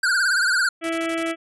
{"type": "tone with vibrato", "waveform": "square", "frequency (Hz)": 1500, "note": "F#6", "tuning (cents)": 23, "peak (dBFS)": -18, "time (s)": [0.03, 0.69], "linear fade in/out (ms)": 5, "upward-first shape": "triangle", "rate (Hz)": 18, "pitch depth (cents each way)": 130}
{"type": "harmonic tone", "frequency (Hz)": 329.6, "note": "E4", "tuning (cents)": 0, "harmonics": [1, 2, 4, 5, 6, 7, 8, 9, 10], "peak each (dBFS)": [-25, -28, -32, -38, -34, -34, -39, -41, -41], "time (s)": [0.81, 1.36], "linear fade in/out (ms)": 50}
{"type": "noise bursts", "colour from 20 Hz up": "white", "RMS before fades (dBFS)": -37, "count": 6, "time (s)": [0.84, 1.313], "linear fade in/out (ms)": 0, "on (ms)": 53, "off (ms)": 31}
{"effects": ["resampled to 24000 Hz"]}